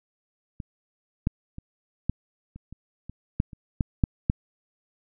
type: clicks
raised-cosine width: 5 ms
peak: -22 / -10 / -25 / -11 / -29 / -28 / -25 / -9 / -29 / -10 / -7 / -8 dBFS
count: 12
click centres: 0.602 / 1.271 / 1.584 / 2.096 / 2.56 / 2.726 / 3.096 / 3.401 / 3.532 / 3.808 / 4.038 / 4.299 s
effects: none